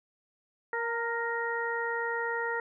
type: harmonic tone with a mistuned harmonic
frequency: 467.2 Hz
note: A#4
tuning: 4 cents sharp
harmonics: 1 / 2 / 3 / 4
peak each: -34 / -35 / -36 / -34 dBFS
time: 0.73-2.6 s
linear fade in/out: 2 ms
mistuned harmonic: 2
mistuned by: -24 cents
effects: none